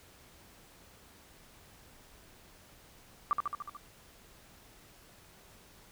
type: tone with echo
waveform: sine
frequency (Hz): 1174.7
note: D6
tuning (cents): 0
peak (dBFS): -24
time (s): 3.31-3.33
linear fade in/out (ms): 0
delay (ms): 73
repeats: 6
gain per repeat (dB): -3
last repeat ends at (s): 3.768
effects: pink hiss -58 dBFS RMS until 5.91 s